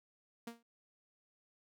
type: tone with exponential decay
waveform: sawtooth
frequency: 233.1 Hz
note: A#3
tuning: in tune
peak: -36 dBFS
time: 0.47-0.63 s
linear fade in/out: 5 ms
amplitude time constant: 34 ms
effects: none